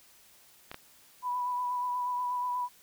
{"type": "clicks", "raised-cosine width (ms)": 0.3, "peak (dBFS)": -24, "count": 2, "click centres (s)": [0.715, 0.744]}
{"type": "tone with vibrato", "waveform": "sine", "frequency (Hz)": 987.8, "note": "B5", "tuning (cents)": 0, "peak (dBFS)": -29, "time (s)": [1.22, 2.69], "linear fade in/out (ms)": 50, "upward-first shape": "sine", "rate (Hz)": 8.3, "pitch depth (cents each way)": 20}
{"effects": ["white hiss -59 dBFS RMS until 2.82 s"]}